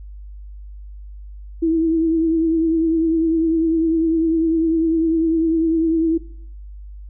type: tone with vibrato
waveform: sine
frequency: 325.8 Hz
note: E4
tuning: 20 cents flat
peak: -14 dBFS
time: 1.62-6.18 s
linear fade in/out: 10 ms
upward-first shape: triangle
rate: 10 Hz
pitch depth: 46 cents each way
effects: noise-tail reverb RT60 0.7 s tail -20 dB re dry + added 50 Hz sine -33 dBFS peak until 7.09 s